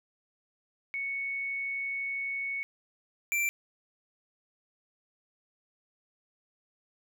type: tone pair in turn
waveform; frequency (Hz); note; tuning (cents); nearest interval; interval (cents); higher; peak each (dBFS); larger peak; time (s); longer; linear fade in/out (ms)
sine / square; 2217 / 2349; C#7 / D7; 0 / 0; minor second; 100; second; -31 / -27; second; 0.94-2.63 / 3.32-3.49; first; 0
effects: none